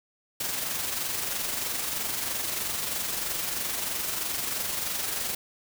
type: noise with amplitude modulation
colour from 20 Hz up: white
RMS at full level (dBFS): -29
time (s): 0.4-5.35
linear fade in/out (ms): 5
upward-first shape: sine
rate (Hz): 23.1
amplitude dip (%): 40
effects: none